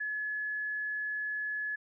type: tone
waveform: sine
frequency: 1705 Hz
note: G#6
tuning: 45 cents sharp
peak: -32 dBFS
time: 0-1.76 s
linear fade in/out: 10 ms
effects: none